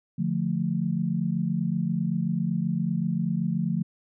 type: chord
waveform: sine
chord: D minor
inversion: none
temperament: equal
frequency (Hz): 146.83 / 174.61 / 220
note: D3 / F3 / A3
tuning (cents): 0 / 0 / 0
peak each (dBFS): -30 / -26 / -29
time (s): 0.18-3.83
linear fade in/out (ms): 10
effects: none